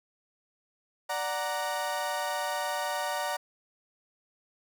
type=chord; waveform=30% pulse; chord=D augmented; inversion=none; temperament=equal; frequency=587.3 / 740 / 932.3 Hz; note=D5 / F#5 / A#5; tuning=0 / 0 / 0 cents; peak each=-32 / -32 / -31 dBFS; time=1.09-3.37 s; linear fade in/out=10 ms; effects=none